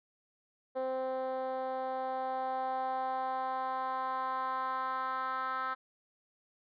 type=tone with band-pass filter sweep; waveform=10% pulse; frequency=260.5 Hz; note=C4; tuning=7 cents flat; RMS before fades=-35 dBFS; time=0.75-5.75 s; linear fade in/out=20 ms; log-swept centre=540 to 1300 Hz; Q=3.2; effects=resampled to 11025 Hz